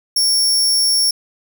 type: tone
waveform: sawtooth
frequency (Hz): 5480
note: F8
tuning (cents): -34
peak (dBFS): -10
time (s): 0.16-1.11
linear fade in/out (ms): 5
effects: 7-bit